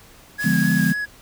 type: noise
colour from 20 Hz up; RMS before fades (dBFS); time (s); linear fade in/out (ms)
white; -33; 0.38-0.95; 50
type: tone with vibrato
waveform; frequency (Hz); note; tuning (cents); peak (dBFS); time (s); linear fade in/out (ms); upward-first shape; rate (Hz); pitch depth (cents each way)
triangle; 1664; G#6; +3; -21; 0.38-1.06; 20; sine; 3.7; 22
type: chord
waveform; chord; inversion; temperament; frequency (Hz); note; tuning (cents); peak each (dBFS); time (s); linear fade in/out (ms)
sine; D diminished seventh; none; equal with one note detuned; 146.83 / 174.61 / 207.7 / 249.8; D3 / F3 / Ab3 / Cb4; 0 / 0 / 0 / +20; -24 / -20 / -21 / -23; 0.44-0.93; 10
effects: pink hiss -48 dBFS RMS until 1.21 s